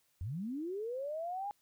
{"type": "linear sweep", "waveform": "sine", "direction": "up", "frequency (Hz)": [77.78, 830.6], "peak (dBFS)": -36, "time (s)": [0.21, 1.51], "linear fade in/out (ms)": 0, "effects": ["white hiss -74 dBFS RMS until 1.61 s"]}